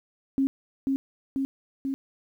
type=tone with echo; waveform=sine; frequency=270.6 Hz; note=C#4; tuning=42 cents flat; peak=-20 dBFS; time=0.38-0.47 s; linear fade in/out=0 ms; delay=490 ms; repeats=3; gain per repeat=-2 dB; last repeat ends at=1.94 s; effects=10-bit